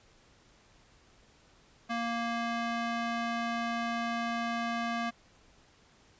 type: tone with band-pass filter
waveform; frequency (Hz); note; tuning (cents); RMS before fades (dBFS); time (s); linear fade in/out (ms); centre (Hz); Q
square; 233.1; A#3; 0; -33; 1.89-5.11; 20; 1400; 0.64
effects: pink hiss -62 dBFS RMS until 6.19 s + resampled to 16000 Hz